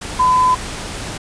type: tone in noise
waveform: sine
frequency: 1011 Hz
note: B5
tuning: 40 cents sharp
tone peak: -10 dBFS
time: 0.19-0.55 s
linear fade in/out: 10 ms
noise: pink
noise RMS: -27 dBFS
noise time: 0.01-1.18 s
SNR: +14 dB
effects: resampled to 22050 Hz